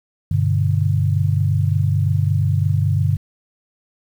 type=chord; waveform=sine; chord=G major; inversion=none; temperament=equal; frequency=98 / 123.47 / 146.83 Hz; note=G2 / B2 / D3; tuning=0 / 0 / 0 cents; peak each=-17 / -22 / -19 dBFS; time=0.31-3.17 s; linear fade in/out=5 ms; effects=8-bit